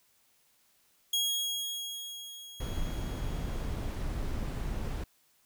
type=tone with exponential decay; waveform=sawtooth; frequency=3299 Hz; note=G#7; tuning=12 cents flat; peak=-23 dBFS; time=1.13-4.03 s; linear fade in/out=5 ms; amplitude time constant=630 ms
type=noise; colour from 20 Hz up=brown; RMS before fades=-34 dBFS; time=2.6-5.04 s; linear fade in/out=5 ms
effects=white hiss -68 dBFS RMS until 5.45 s